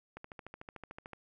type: click train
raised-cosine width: 0.5 ms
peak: -30 dBFS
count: 14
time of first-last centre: 0.17-1.133 s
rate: 13.5 Hz
effects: none